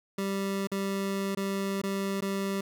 25% pulse tone with dropouts, 196 Hz, G3, in tune, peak -25 dBFS, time 0.18-2.61 s, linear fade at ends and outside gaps 5 ms, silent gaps 0.672-0.716 / 1.35-1.371 / 1.817-1.835 / 2.208-2.221 s, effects none

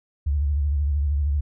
sine tone with vibrato, 72.2 Hz, D2, 29 cents flat, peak -19 dBFS, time 0.26-1.41 s, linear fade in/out 10 ms, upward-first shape sine, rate 13 Hz, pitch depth 94 cents each way, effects none

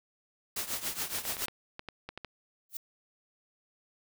white noise with tremolo, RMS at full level -32 dBFS, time 0.56-1.46 s, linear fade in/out 5 ms, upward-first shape triangle, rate 7.1 Hz, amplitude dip 85%
clicks, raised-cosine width 0.3 ms, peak -24 dBFS, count 12, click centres 1.148 / 1.186 / 1.253 / 1.323 / 1.368 / 1.421 / 1.483 / 1.794 / 1.887 / 2.09 / 2.176 / 2.247 s
violet noise with exponential growth, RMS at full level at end -31 dBFS, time 2.69-2.77 s, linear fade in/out 5 ms, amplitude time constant 16 ms
effects none

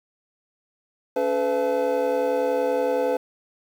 triangle tone cluster, 281.4 / 434.3 / 505 / 677 / 864 Hz, C#4 / A4 / B4 / E5 / A5, +26 / -23 / +39 / +46 / -32 cents, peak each -29 / -26 / -20 / -29 / -29 dBFS, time 1.16-3.17 s, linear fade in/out 5 ms, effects 8-bit

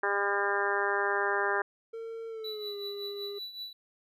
harmonic tone, 201 Hz, G3, 44 cents sharp, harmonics 2 / 3 / 4 / 5 / 6 / 7 / 8 / 9, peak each -32 / -38 / -35 / -35 / -36 / -37 / -32 / -36 dBFS, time 0.03-1.62 s, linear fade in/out 5 ms
triangle tone with pitch glide, 454.2 to 404.6 Hz, A#4 to G#4, -45 to -45 cents, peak -35 dBFS, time 1.93-3.39 s, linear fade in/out 10 ms, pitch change -200 cents, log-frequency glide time 2.28-2.77 s
triangle tone with tremolo, 3951 Hz, B7, in tune, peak -34 dBFS, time 2.44-3.73 s, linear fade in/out 5 ms, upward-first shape triangle, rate 5.3 Hz, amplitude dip 75%
effects none

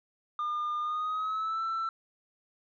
sine tone with pitch glide, 1209 to 1333.7 Hz, D6 to E6, +50 to +20 cents, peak -27 dBFS, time 0.39-1.89 s, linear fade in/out 2 ms, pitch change +170 cents, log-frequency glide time 0.8-1.63 s, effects tanh soft clip ceiling -28 dBFS

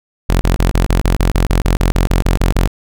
sawtooth tone bursts, 44.07 Hz, F1, 16 cents sharp, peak -6 dBFS, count 16, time 0.29-2.675 s, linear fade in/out 0 ms, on 120 ms, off 31 ms, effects none

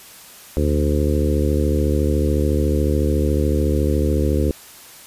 harmonic tone with a mistuned harmonic, 73.9 Hz, D2, 11 cents sharp, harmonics 1 / 2 / 3 / 4 / 5 / 6 / 7, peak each -18 / -26 / -25 / -24 / -25 / -26 / -27 dBFS, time 0.57-4.51 s, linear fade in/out 0 ms, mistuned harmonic 1, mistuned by +49 cents, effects white hiss -42 dBFS RMS until 5.06 s + resampled to 32000 Hz

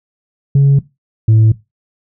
sine tone pair in turn, 139.2 / 110.2 Hz, C#3 / A2, +8 / +3 cents, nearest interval major third, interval 405 cents, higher first, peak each -3 dBFS, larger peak neither, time 0.55-0.79 / 1.28-1.52 s, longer neither, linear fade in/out 5 ms, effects noise-tail reverb RT60 0.2 s tail -18 dB re dry + tanh soft clip ceiling -4 dBFS

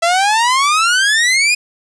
sawtooth exponential sweep, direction up, 659.3 to 2504 Hz, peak -7 dBFS, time 0.02-1.55 s, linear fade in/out 10 ms, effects resampled to 22050 Hz + 7-bit

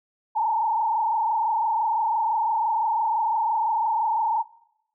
sine tone with frequency modulation, 892 Hz, A5, 23 cents sharp, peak -20 dBFS, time 0.35-4.43 s, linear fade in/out 20 ms, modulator 25.9 Hz, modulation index 1.9, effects noise-tail reverb RT60 0.8 s tail -21 dB re dry

